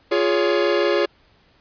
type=chord; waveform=45% pulse; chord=Db major; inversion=first; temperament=equal with one note detuned; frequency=349.2 / 415.3 / 562.1 Hz; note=F4 / Ab4 / Db5; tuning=0 / 0 / +24 cents; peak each=-21 dBFS; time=0.11-1.06 s; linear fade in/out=10 ms; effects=pink hiss -57 dBFS RMS until 1.6 s + resampled to 11025 Hz